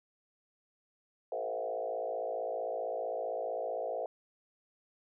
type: tone with frequency modulation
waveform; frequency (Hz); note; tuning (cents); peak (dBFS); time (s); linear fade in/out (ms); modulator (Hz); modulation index
sine; 584; D5; -10; -33; 1.32-4.06; 2; 55.5; 2.6
effects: none